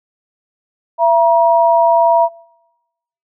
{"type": "tone pair together", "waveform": "sine", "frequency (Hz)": [672.5, 951], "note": ["E5", "A#5"], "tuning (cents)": [34, 34], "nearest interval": "tritone", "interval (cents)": 600, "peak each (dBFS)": -11, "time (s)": [0.98, 2.29], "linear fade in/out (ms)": 50, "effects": ["noise-tail reverb RT60 1.0 s tail -26 dB re dry"]}